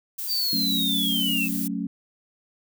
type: noise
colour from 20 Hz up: violet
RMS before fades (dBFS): -31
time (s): 0.18-1.68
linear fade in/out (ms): 10
type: linear sweep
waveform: triangle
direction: down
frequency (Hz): 4705 to 2582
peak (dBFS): -22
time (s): 0.27-1.49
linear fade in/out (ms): 50
type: chord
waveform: sine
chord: F# minor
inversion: none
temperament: equal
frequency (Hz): 185 / 220 / 277.2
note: F#3 / A3 / C#4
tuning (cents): 0 / 0 / 0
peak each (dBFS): -30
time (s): 0.53-1.87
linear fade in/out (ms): 2
effects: none